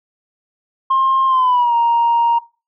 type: tone with pitch glide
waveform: sine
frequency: 1063 to 936.1 Hz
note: C6 to A#5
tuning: +27 to +7 cents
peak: -10 dBFS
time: 0.9-2.39 s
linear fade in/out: 10 ms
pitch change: -220 cents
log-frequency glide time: 1.27-1.75 s
effects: noise-tail reverb RT60 0.3 s tail -20 dB re dry + tanh soft clip ceiling -8 dBFS